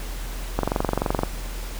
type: click train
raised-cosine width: 1 ms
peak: -7 dBFS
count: 16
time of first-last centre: 0.59-1.234 s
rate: 23.3 Hz
effects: added 41 Hz sine -29 dBFS peak until 1.79 s + pink hiss -38 dBFS RMS until 1.79 s